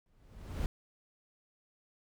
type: noise with exponential growth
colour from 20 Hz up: brown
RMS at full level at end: -32 dBFS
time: 0.06-0.66 s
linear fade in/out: 1 ms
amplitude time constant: 130 ms
effects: none